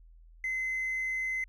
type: tone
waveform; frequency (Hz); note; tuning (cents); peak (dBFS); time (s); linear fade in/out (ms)
triangle; 2052; C7; -34; -27; 0.44-1.44; 2
effects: tanh soft clip ceiling -26 dBFS + added 41 Hz sine -52 dBFS peak until 1.48 s